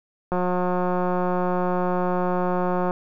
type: click train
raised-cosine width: 1 ms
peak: -11 dBFS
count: 467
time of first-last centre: 0.32-2.909 s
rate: 180 Hz
effects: none